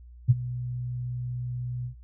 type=tone with ADSR envelope; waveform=sine; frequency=123.6 Hz; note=B2; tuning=2 cents sharp; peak=-12 dBFS; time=0.28-1.95 s; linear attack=23 ms; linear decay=30 ms; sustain=-18 dB; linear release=100 ms; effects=noise-tail reverb RT60 0.1 s tail -20 dB re dry + added 60 Hz sine -45 dBFS peak until 2.03 s